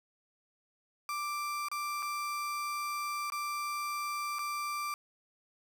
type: tone with dropouts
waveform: 35% pulse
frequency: 1177 Hz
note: D6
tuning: 3 cents sharp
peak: -32 dBFS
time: 1.09-4.94 s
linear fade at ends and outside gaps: 1 ms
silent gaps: 1.685-1.715 / 2.024-2.027 / 3.301-3.321 / 4.386-4.391 s
effects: none

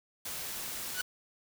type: noise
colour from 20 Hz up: white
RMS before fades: -39 dBFS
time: 0.25-1.02 s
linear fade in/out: 5 ms
type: tone with exponential growth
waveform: sawtooth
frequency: 1480 Hz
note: F#6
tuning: in tune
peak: -24 dBFS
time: 0.9-1.01 s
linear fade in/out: 2 ms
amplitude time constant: 22 ms
effects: none

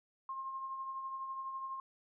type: tone with tremolo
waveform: sine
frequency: 1066 Hz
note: C6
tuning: 32 cents sharp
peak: -37 dBFS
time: 0.29-1.8 s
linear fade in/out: 2 ms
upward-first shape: triangle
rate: 12 Hz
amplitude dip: 45%
effects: none

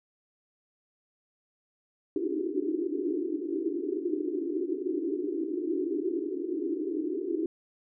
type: band-pass noise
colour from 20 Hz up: pink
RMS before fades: -31 dBFS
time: 2.16-7.46 s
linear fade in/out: 2 ms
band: 290 to 400 Hz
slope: 96 dB/octave
effects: none

